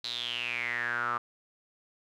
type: tone with band-pass filter sweep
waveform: sawtooth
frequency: 120 Hz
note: B2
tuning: 49 cents flat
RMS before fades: -33 dBFS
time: 0.04-1.18 s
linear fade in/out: 5 ms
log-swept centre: 4100 to 1200 Hz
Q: 9.3
effects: none